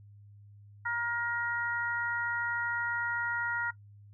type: harmonic tone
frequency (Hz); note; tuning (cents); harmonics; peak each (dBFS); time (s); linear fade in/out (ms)
472.2; A#4; +22; 2 / 3 / 4; -36 / -32 / -36; 0.85-3.71; 10
effects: noise-tail reverb RT60 0.1 s tail -19 dB re dry + added 102 Hz sine -51 dBFS peak until 4.13 s